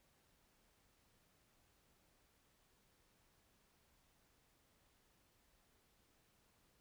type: silence
effects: pink hiss -75 dBFS RMS until 6.8 s